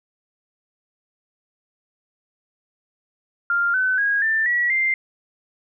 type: tone with pitch steps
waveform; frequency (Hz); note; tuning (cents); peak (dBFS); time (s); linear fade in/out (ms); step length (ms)
sine; 1396.9 / 1514.6 / 1642.1 / 1780.4 / 1930.4 / 2093; F6 / F#6 / G#6 / A6 / B6 / C7; 0 / +40 / -20 / +20 / -40 / 0; -17; 3.5-4.94; 2; 240
effects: none